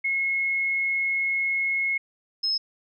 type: tone pair in turn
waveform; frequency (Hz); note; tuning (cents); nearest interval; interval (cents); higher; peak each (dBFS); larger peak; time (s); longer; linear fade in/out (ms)
sine; 2171 / 5174; C#7 / E8; -37 / -33; octave + minor third; 1504; second; -22; neither; 0.04-1.98 / 2.43-2.58; first; 10
effects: none